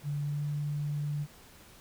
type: tone with pitch glide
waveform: sine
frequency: 145.1 to 146.79 Hz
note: D3 to D3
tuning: -21 to 0 cents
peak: -30 dBFS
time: 0.03-1.27 s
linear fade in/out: 50 ms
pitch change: +21 cents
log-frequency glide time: 0.2-0.47 s
effects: pink hiss -55 dBFS RMS until 1.8 s